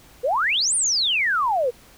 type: exponential two-way sweep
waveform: sine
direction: up then down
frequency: 460 to 9530 to 460 Hz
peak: -18 dBFS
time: 0.23-1.71 s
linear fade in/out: 20 ms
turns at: 0.75 s
effects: pink hiss -50 dBFS RMS until 1.97 s